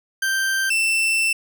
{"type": "tone pair in turn", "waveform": "40% pulse", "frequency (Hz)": [1568, 2674], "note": ["G6", "E7"], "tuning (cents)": [0, 24], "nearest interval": "major sixth", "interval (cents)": 924, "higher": "second", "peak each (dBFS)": [-18, -16], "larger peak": "second", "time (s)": [[0.22, 0.7], [0.7, 1.33]], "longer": "second", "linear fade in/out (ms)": 5, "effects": []}